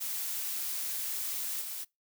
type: noise with level steps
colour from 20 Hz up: blue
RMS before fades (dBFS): -35 / -39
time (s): 0-1.85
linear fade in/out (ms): 20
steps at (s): 1.61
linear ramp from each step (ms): 10
effects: noise-tail reverb RT60 0.2 s tail -24 dB re dry